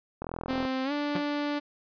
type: click train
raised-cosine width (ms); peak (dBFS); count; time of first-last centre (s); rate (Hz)
1; -20; 19; 0.22-0.652; 41.7
type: tone with pitch glide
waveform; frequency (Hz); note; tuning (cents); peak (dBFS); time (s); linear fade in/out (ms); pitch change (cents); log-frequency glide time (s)
sawtooth; 261.6 to 291.9; C4 to D4; 0 to -10; -24; 0.48-1.6; 20; +190; 0.84-0.92
type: tone with exponential decay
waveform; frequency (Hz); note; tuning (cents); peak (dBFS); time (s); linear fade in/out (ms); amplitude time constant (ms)
sawtooth; 179.4; F3; +47; -23; 1.15-1.25; 5; 21
effects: resampled to 11025 Hz